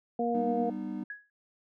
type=harmonic tone; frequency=236 Hz; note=A#3; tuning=22 cents sharp; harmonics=1 / 2 / 3; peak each=-31 / -31 / -31 dBFS; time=0.19-0.7 s; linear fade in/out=5 ms
type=chord; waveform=triangle; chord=G augmented; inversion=none; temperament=just; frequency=196 / 245 / 306.2 Hz; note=G3 / B3 / D#4; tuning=0 / -14 / -28 cents; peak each=-36 dBFS; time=0.34-1.04 s; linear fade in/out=10 ms
type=tone with exponential decay; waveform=sine; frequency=1670 Hz; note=G#6; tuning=9 cents sharp; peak=-34 dBFS; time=1.1-1.3 s; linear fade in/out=2 ms; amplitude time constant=42 ms
effects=none